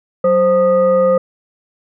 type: tone with frequency modulation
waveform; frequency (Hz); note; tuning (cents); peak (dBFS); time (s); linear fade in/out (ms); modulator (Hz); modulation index
sine; 523.3; C5; 0; -9; 0.24-1.18; 5; 711; 0.53
effects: none